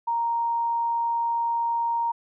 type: tone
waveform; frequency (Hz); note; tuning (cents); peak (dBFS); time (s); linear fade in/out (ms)
sine; 932.3; A#5; 0; -22; 0.07-2.12; 10
effects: none